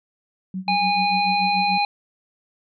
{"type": "tone with tremolo", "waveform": "sine", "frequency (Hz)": 187.4, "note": "F#3", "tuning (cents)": 22, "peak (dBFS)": -24, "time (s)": [0.54, 1.78], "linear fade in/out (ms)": 2, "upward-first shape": "sine", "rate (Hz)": 6.9, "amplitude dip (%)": 90}
{"type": "harmonic tone", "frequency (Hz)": 820, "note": "G#5", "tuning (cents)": -22, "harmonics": [1, 3, 5], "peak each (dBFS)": [-19, -24, -26], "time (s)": [0.68, 1.85], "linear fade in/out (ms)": 2}
{"effects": []}